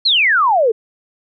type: exponential sweep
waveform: sine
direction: down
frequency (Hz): 4397 to 420.3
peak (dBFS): -10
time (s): 0.05-0.72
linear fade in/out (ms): 10
effects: none